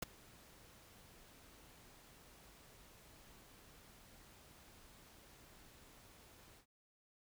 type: noise with ADSR envelope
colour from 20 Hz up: pink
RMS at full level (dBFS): -38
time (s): 0.02-6.66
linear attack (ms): 6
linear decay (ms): 14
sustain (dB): -24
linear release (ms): 94
effects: none